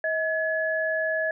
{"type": "tone pair together", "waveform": "sine", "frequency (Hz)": [636.8, 1700], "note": ["D#5", "G#6"], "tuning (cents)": [40, 40], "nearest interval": "octave + perfect fourth", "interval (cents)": 1700, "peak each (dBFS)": -26, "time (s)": [0.04, 1.31], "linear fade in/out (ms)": 2, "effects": []}